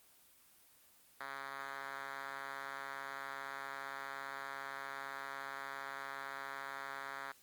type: tone with band-pass filter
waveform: 5% pulse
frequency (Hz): 137.5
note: C#3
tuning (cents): -14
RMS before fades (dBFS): -45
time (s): 1.2-7.32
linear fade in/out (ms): 5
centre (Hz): 1600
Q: 1.3
effects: white hiss -65 dBFS RMS until 7.42 s + Opus 24 kbps